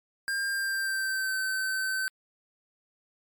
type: tone with pitch glide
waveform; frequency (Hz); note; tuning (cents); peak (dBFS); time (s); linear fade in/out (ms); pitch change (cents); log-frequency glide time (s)
square; 1600 to 1536.6; G6 to G6; +35 to -35; -28; 0.28-2.08; 0; -70; 0.48-1.36
effects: MP3 96 kbps